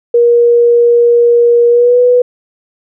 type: tone with pitch glide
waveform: sine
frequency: 474.7 to 492.6 Hz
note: A#4 to B4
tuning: +31 to -5 cents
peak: -4 dBFS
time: 0.14-2.22 s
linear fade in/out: 5 ms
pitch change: +64 cents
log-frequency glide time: 1.69-1.99 s
effects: none